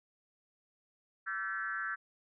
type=tone with frequency modulation; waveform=sine; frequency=1539 Hz; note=G6; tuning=32 cents flat; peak=-34 dBFS; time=1.26-1.96 s; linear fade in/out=20 ms; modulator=191 Hz; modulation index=1.3; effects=none